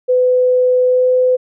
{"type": "tone with pitch glide", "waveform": "sine", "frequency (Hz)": [503, 506.5], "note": ["B4", "B4"], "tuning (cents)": [32, 44], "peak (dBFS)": -9, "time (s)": [0.08, 1.37], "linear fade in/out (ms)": 20, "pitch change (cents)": 12, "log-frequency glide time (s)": [0.86, 1.08], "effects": []}